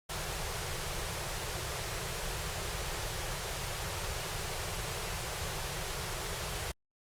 pink band-stop noise, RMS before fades -37 dBFS, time 0.09-6.72 s, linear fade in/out 10 ms, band 180 to 340 Hz, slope 96 dB/octave, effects low-pass 12000 Hz 12 dB/octave + Opus 48 kbps

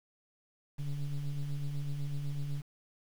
triangle ring-modulated tone, 69.8 Hz, C#2, 13 cents sharp, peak -27 dBFS, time 0.78-2.62 s, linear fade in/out 20 ms, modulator 73.8 Hz, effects 9-bit

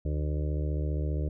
harmonic tone, 75 Hz, D2, 37 cents sharp, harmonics 1 / 2 / 4 / 5 / 6 / 7 / 8, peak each -28 / -34 / -40 / -42 / -44 / -45 / -46 dBFS, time 0.05-1.29 s, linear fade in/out 5 ms, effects none

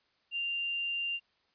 sine tone, 2786 Hz, F7, 5 cents flat, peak -31 dBFS, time 0.31-1.2 s, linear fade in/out 50 ms, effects white hiss -72 dBFS RMS until 1.54 s + resampled to 11025 Hz

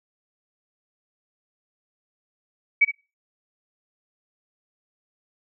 sine tone with echo, 2271 Hz, C#7, 41 cents sharp, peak -12 dBFS, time 2.81-2.85 s, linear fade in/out 10 ms, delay 65 ms, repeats 1, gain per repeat -11 dB, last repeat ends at 2.915 s, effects noise-tail reverb RT60 0.3 s tail -23 dB re dry

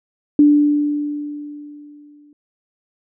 sine tone with exponential decay, 293.7 Hz, D4, in tune, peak -6 dBFS, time 0.39-2.33 s, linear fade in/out 2 ms, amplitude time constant 420 ms, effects none

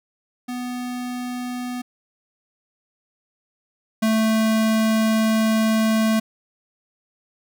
square tone pair in turn, 247.5 / 220.5 Hz, B3 / A3, +4 / +4 cents, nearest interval major second, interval 200 cents, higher first, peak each -27 / -17 dBFS, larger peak second, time 0.48-1.82 / 4.02-6.2 s, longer second, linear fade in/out 10 ms, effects none

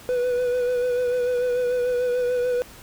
triangle tone with vibrato, 493.9 Hz, B4, in tune, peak -18 dBFS, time 0.09-2.62 s, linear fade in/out 0 ms, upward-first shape sine, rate 6.8 Hz, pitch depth 28 cents each way, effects pink hiss -45 dBFS RMS until 2.82 s

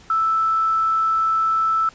sine tone with quantisation, 1318.5 Hz, E6, in tune, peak -16 dBFS, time 0.1-1.89 s, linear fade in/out 2 ms, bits 7, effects pink hiss -48 dBFS RMS until 1.94 s + resampled to 16000 Hz

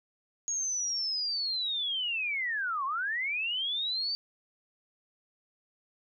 sine linear two-way sweep, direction down then up, 6645 to 1035 to 4642 Hz, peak -29 dBFS, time 0.48-4.15 s, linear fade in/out 0 ms, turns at 2.85 s, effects none

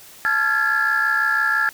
sine tone cluster, 872 / 1375 / 1658 / 1724 Hz, A5 / F6 / G#6 / A6, -16 / -27 / -3 / -36 cents, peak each -29 / -20 / -20 / -20 dBFS, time 0.25-1.69 s, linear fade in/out 0 ms, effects tanh soft clip ceiling -10 dBFS + white hiss -44 dBFS RMS until 1.73 s

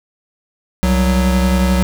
square tone pair together, 65.41 / 185 Hz, C2 / F#3, 0 / 0 cents, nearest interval octave + tritone, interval 1800 cents, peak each -15 dBFS, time 0.83-1.83 s, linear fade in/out 0 ms, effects none

